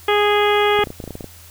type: harmonic tone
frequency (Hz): 414.1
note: G#4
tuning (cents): -5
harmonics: 1 / 2 / 3 / 4 / 5 / 6 / 7 / 8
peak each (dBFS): -16 / -20 / -22 / -26 / -24 / -28 / -29 / -26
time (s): 0.08-0.84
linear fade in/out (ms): 5
type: clicks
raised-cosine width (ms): 2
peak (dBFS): -17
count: 11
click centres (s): 0.79 / 0.84 / 0.872 / 0.904 / 1.002 / 1.04 / 1.077 / 1.107 / 1.154 / 1.208 / 1.243
effects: added 85 Hz sine -44 dBFS peak until 1.5 s + white hiss -44 dBFS RMS until 1.5 s